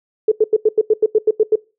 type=tone bursts; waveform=sine; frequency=433.6 Hz; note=A4; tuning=25 cents flat; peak=-8 dBFS; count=11; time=0.28-1.557 s; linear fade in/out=5 ms; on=37 ms; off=87 ms; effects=noise-tail reverb RT60 0.3 s tail -23 dB re dry